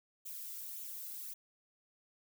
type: noise with flanger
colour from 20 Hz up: violet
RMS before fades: -45 dBFS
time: 0.25-1.34 s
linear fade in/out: 10 ms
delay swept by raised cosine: 0.28 to 1.48 ms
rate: 1.8 Hz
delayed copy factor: +0.5
effects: none